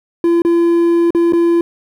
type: tone with dropouts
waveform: triangle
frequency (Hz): 340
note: F4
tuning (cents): -46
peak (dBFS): -7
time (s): 0.24-1.61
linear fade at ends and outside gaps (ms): 2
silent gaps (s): 0.42-0.449 / 1.106-1.148 / 1.324-1.333
effects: 8-bit